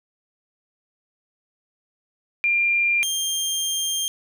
sine / 20% pulse tone pair in turn, 2391 / 3192 Hz, D7 / G7, +30 / +31 cents, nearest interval perfect fourth, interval 501 cents, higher second, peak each -17 dBFS, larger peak neither, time 2.44-3.03 / 3.03-4.08 s, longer second, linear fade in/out 0 ms, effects none

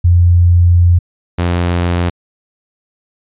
sine / sawtooth tone pair in turn, 87.31 / 87.31 Hz, F2 / F2, 0 / 0 cents, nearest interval unison, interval 0 cents, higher neither, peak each -5 / -8 dBFS, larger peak first, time 0.04-0.99 / 1.38-2.1 s, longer first, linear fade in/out 10 ms, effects resampled to 8000 Hz

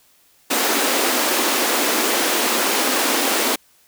pink high-pass noise, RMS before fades -19 dBFS, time 0.5-3.56 s, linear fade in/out 10 ms, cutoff 240 Hz, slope 48 dB/octave, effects white hiss -56 dBFS RMS until 3.87 s

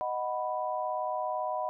sine chord, B major, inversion first, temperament equal, 622.3 / 740 / 987.8 Hz, D#5 / F#5 / B5, 0 / 0 / 0 cents, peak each -34 dBFS, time 0.01-1.69 s, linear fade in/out 0 ms, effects none

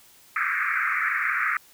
pink band-pass noise, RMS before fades -25 dBFS, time 0.36-1.57 s, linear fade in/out 2 ms, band 1200 to 2300 Hz, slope 96 dB/octave, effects white hiss -54 dBFS RMS until 1.73 s

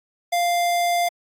square tone, 697 Hz, F5, 4 cents flat, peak -19 dBFS, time 0.32-1.09 s, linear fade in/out 10 ms, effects AAC 64 kbps

